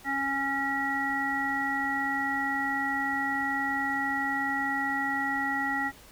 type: harmonic tone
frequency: 275 Hz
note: C#4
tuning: 14 cents flat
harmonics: 1 / 3 / 5 / 7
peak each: -34 / -32 / -36 / -29 dBFS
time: 0.04-5.92 s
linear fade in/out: 50 ms
effects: pink hiss -52 dBFS RMS until 6.11 s